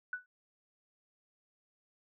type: tone with exponential decay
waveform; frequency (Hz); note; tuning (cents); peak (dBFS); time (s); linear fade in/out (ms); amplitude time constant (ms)
sine; 1484; F#6; +5; -31; 0.13-0.26; 2; 27
effects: none